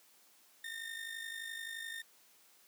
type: tone with amplitude modulation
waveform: 30% pulse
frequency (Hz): 1822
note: A#6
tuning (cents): -40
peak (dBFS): -36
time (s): 0.64-2.02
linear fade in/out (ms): 5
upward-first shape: sine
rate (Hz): 51.6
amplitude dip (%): 60
effects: white hiss -65 dBFS RMS until 2.67 s + high-pass 200 Hz 12 dB/octave